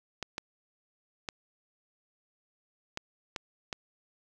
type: clicks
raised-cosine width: 0.2 ms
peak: -17 dBFS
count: 6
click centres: 0.227 / 0.381 / 1.288 / 2.974 / 3.362 / 3.728 s
effects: none